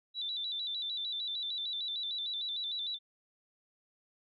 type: tone with vibrato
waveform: sine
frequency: 3729 Hz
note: A#7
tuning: in tune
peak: -34 dBFS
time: 0.14-2.99 s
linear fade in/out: 50 ms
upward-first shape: square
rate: 6.6 Hz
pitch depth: 84 cents each way
effects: none